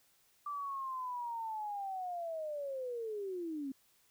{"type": "linear sweep", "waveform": "sine", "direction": "down", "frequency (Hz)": [1174.7, 261.6], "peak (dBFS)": -37, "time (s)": [0.46, 3.72], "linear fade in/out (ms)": 5, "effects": ["white hiss -70 dBFS RMS until 4.1 s"]}